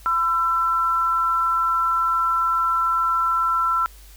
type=tone pair together; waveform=sine; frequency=1014 / 1341.1 Hz; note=B5 / E6; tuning=+45 / +29 cents; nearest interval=perfect fourth; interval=484 cents; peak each=-26 / -18 dBFS; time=0.06-3.86 s; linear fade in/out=0 ms; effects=added 50 Hz sine -43 dBFS peak until 4.16 s + white hiss -50 dBFS RMS until 4.16 s